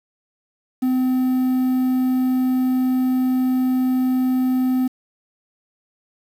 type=tone with quantisation; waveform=triangle; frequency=256.1 Hz; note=C4; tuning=37 cents flat; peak=-14 dBFS; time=0.82-4.88 s; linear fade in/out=10 ms; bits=7; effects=none

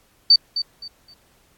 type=tone with echo; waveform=sine; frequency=4579 Hz; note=D8; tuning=45 cents flat; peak=-8 dBFS; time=0.3-0.36 s; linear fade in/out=5 ms; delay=260 ms; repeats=3; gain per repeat=-12 dB; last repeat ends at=1.14 s; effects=pink hiss -59 dBFS RMS until 1.57 s + AAC 64 kbps

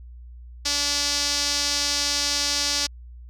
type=tone with band-pass filter; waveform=sawtooth; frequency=288.2 Hz; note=D4; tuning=33 cents flat; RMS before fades=-24 dBFS; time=0.65-2.87 s; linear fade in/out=10 ms; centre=5200 Hz; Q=2.9; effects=added 60 Hz sine -39 dBFS peak until 3.29 s

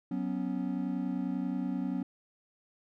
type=chord; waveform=triangle; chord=F# suspended fourth; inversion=none; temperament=equal; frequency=185 / 246.9 / 277.2 Hz; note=F#3 / B3 / C#4; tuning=0 / 0 / 0 cents; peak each=-33 dBFS; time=0.11-2.03 s; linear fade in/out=5 ms; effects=none

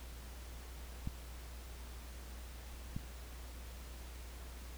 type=clicks; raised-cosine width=5 ms; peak=-26 dBFS; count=2; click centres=1.074 / 2.965 s; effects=added 60 Hz sine -47 dBFS peak until 4.77 s + pink hiss -55 dBFS RMS until 4.77 s

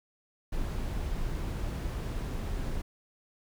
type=noise; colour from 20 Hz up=brown; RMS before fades=-33 dBFS; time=0.52-2.82 s; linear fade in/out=10 ms; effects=none

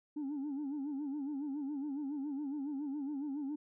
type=tone with vibrato; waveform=sine; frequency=284.5 Hz; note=C#4; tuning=45 cents sharp; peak=-34 dBFS; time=0.16-3.56 s; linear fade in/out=10 ms; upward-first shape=sine; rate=7.2 Hz; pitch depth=110 cents each way; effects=tanh soft clip ceiling -34 dBFS

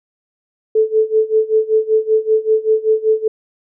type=tone with tremolo; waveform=sine; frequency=437.3 Hz; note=A4; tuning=11 cents flat; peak=-8 dBFS; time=0.75-3.28 s; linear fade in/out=5 ms; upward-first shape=sine; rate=5.2 Hz; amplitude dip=90%; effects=none

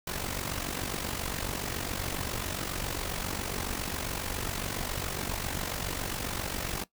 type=noise with amplitude modulation; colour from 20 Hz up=pink; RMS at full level=-31 dBFS; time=0.07-6.84 s; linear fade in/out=5 ms; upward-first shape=sine; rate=47.3 Hz; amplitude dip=70%; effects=noise-tail reverb RT60 0.1 s tail -18 dB re dry

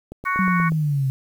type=click train; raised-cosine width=2 ms; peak=-21 dBFS; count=6; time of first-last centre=0.12-0.72 s; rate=8.33 Hz
type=harmonic tone; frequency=370.6 Hz; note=F#4; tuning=3 cents sharp; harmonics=3 / 4 / 5 / 6; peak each=-22 / -26 / -30 / -27 dBFS; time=0.25-0.7 s; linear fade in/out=20 ms
type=exponential sweep; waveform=sine; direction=down; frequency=191.9 to 130.81 Hz; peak=-18 dBFS; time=0.39-1.1 s; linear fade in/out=0 ms
effects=8-bit

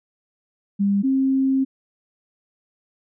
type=tone pair in turn; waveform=sine; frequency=200 / 267 Hz; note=G3 / C4; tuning=+35 / +35 cents; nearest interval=perfect fourth; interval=500 cents; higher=second; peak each=-16 dBFS; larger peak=neither; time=0.79-1.03 / 1.03-1.65 s; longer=second; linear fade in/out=20 ms; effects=none

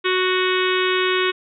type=harmonic tone with a mistuned harmonic; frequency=370 Hz; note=F#4; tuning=in tune; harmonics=1 / 3 / 4 / 5 / 6 / 7 / 8 / 9 / 10; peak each=-20 / -25 / -26 / -27 / -28 / -28 / -29 / -30 / -30 dBFS; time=0.04-1.32 s; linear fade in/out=20 ms; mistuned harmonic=7; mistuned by=-18 cents; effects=none

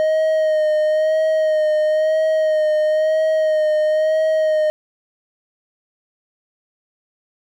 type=tone with vibrato; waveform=triangle; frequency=622.3 Hz; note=D#5; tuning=in tune; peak=-12 dBFS; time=0-4.7 s; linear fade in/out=0 ms; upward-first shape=sine; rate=1 Hz; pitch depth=25 cents each way; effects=none

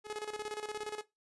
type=tone with tremolo; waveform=sawtooth; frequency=423.7 Hz; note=G#4; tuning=35 cents sharp; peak=-32 dBFS; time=0.04-1.04 s; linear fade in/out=50 ms; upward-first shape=square; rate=17 Hz; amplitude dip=70%; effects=noise-tail reverb RT60 0.2 s tail -19 dB re dry + resampled to 24000 Hz

